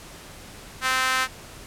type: tone with high-pass filter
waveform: sawtooth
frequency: 259.4 Hz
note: C4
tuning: 15 cents flat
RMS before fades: -23 dBFS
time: 0.81-1.28 s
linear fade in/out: 50 ms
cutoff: 1400 Hz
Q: 1.9
effects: pink hiss -43 dBFS RMS until 1.66 s + low-pass 12000 Hz 12 dB/octave